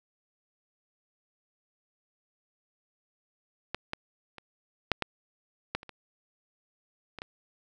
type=clicks; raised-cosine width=0.3 ms; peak=-15 / -16 / -28 / -7 / -12 / -13 / -29 / -27 / -24 / -21 dBFS; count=10; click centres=3.746 / 3.934 / 4.383 / 4.917 / 5.023 / 5.75 / 5.831 / 5.893 / 7.187 / 7.219 s; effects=none